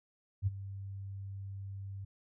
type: tone with ADSR envelope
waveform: sine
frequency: 98 Hz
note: G2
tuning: in tune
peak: -25 dBFS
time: 0.42-2.05 s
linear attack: 49 ms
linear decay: 23 ms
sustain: -15 dB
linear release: 9 ms
effects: none